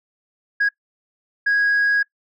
sine tone bursts at uneven times, 1651 Hz, G#6, 11 cents flat, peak -13 dBFS, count 2, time 0.6-0.69 / 1.46-2.03 s, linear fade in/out 10 ms, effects noise-tail reverb RT60 0.1 s tail -22 dB re dry + tanh soft clip ceiling -13 dBFS

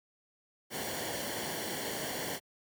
pink noise with comb filter, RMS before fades -37 dBFS, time 0.7-2.4 s, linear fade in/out 50 ms, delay 0.79 ms, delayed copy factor -0.65, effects high-pass 100 Hz 12 dB/octave

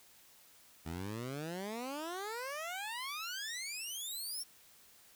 15% pulse exponential sweep, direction up, 77.78 to 5588 Hz, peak -33 dBFS, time 0.85-4.44 s, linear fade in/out 20 ms, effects white hiss -62 dBFS RMS until 5.15 s

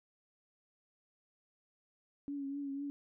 sine tone with vibrato, 280 Hz, C#4, 18 cents sharp, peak -37 dBFS, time 2.28-2.9 s, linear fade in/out 0 ms, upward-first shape triangle, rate 4 Hz, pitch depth 44 cents each way, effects none

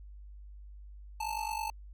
square ring-modulated tone, 877 Hz, A5, 6 cents flat, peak -31 dBFS, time 1.2-1.7 s, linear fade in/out 2 ms, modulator 24.7 Hz, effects added 50 Hz sine -46 dBFS peak until 1.93 s + AAC 64 kbps

